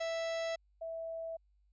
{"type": "tone pair in turn", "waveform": ["45% pulse", "sine"], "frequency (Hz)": [659.3, 656.1], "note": ["E5", "E5"], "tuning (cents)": [0, -8], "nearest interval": "unison", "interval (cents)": 8, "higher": "first", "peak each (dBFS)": [-34, -38], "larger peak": "first", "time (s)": [[0, 0.56], [0.81, 1.37]], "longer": "neither", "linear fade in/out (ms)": 10, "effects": ["added 50 Hz sine -67 dBFS peak until 1.72 s", "resampled to 16000 Hz"]}